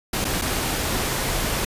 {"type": "noise with dropouts", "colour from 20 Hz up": "pink", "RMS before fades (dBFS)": -24, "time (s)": [0.13, 1.65], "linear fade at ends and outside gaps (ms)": 5, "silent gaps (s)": [[0.245, 0.25], [0.415, 0.419]], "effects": ["resampled to 32000 Hz"]}